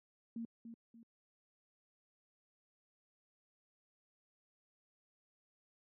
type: tone with echo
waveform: sine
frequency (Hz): 230.3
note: A#3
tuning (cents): -21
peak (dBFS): -39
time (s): 0.36-0.45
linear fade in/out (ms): 2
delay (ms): 290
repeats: 2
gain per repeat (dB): -8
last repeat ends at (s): 1.03
effects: high-pass 150 Hz 12 dB/octave